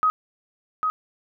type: tone with echo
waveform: sine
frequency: 1261 Hz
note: D#6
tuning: 23 cents sharp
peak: -16 dBFS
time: 0.03-0.1 s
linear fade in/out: 0 ms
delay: 800 ms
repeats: 1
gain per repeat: -4 dB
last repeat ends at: 0.9 s
effects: none